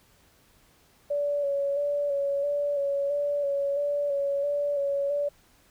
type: tone with vibrato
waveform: sine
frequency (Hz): 569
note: C#5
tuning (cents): +45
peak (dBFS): -24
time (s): 1.1-5.29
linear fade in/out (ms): 10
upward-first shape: square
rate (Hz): 1.5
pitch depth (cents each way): 25
effects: pink hiss -61 dBFS RMS until 5.7 s